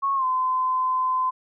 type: tone with pitch glide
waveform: sine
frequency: 1100 to 1026.3 Hz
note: C#6 to C6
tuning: -14 to -34 cents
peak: -20 dBFS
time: 0.02-1.31 s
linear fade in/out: 20 ms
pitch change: -120 cents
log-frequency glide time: 0.15-0.25 s
effects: none